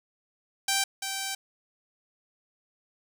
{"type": "tone pair in turn", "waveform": "5% pulse", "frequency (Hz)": [783, 778.5], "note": ["G5", "G5"], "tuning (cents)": [-2, -12], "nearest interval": "unison", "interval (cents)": 10, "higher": "first", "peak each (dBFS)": [-12, -19], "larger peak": "first", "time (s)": [[0.68, 0.84], [1.02, 1.35]], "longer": "second", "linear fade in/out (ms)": 5, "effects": []}